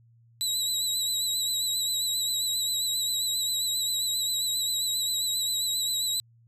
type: tone with vibrato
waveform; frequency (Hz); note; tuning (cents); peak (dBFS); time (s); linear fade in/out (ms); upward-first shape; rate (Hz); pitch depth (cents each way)
25% pulse; 3921; B7; -13; -21; 0.41-6.2; 0; sine; 7.5; 50
effects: added 116 Hz sine -56 dBFS peak until 6.47 s